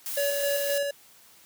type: noise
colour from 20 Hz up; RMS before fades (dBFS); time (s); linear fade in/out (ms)
blue; -33; 0.06-0.78; 0
type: tone with tremolo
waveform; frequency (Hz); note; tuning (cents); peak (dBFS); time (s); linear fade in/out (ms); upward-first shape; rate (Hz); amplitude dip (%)
square; 567; C#5; +39; -25; 0.17-0.91; 5; square; 3.8; 30
effects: white hiss -55 dBFS RMS until 1.45 s + high-pass 80 Hz 12 dB/octave